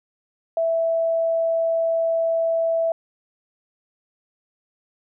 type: tone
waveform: sine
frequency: 659.3 Hz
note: E5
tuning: in tune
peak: -18 dBFS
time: 0.57-2.92 s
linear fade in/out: 2 ms
effects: none